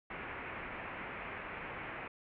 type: low-pass noise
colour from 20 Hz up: white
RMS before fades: -44 dBFS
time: 0.1-2.08 s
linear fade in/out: 5 ms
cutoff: 2500 Hz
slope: 48 dB/octave
effects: none